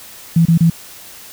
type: tone bursts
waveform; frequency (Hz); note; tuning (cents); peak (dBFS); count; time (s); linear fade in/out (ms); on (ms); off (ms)
sine; 166.3; E3; +16; -7; 3; 0.36-0.7; 5; 94; 29
effects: white hiss -37 dBFS RMS until 1.32 s